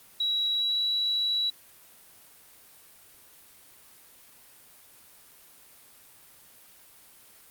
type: tone with pitch glide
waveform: sine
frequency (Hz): 3887 to 3916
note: B7 to B7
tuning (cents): -28 to -15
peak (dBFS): -24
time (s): 0.2-1.5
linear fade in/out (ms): 5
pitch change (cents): +13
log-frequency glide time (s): 0.51-0.82
effects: white hiss -54 dBFS RMS until 7.5 s + Opus 32 kbps